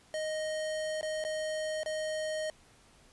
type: tone with dropouts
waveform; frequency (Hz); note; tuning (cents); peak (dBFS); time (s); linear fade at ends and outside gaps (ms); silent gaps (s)
square; 622.3; D#5; 0; -33; 0.14-2.5; 1; 1.011-1.029 / 1.24-1.249 / 1.833-1.86
effects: pink hiss -61 dBFS RMS until 3.12 s + resampled to 24000 Hz